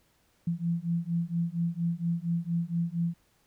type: beating tone pair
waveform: sine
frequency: 167.4 / 171.7 Hz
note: E3 / F3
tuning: +27 / -29 cents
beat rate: 4.3 Hz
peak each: -30 dBFS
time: 0.47-3.14 s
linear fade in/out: 5 ms
effects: pink hiss -68 dBFS RMS until 3.46 s